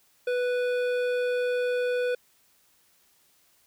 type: tone with hard clipping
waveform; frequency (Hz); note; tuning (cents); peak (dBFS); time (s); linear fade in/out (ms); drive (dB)
triangle; 493.9; B4; 0; -26; 0.27-2.15; 5; 16
effects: white hiss -64 dBFS RMS until 3.66 s